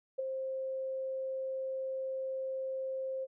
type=tone with ADSR envelope; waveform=sine; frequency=528 Hz; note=C5; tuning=16 cents sharp; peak=-29 dBFS; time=0.18-3.27 s; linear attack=14 ms; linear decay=11 ms; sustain=-5 dB; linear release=38 ms; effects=none